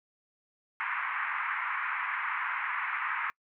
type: band-pass noise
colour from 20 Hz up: pink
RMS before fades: -33 dBFS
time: 0.8-3.3 s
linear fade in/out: 0 ms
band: 990 to 2300 Hz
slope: 48 dB/octave
effects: noise-tail reverb RT60 0.1 s tail -26 dB re dry